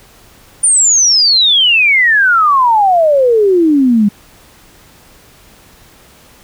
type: exponential sweep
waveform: sine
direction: down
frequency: 9360 to 198.6 Hz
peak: -6 dBFS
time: 0.63-4.09 s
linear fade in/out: 10 ms
effects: pink hiss -43 dBFS RMS until 6.43 s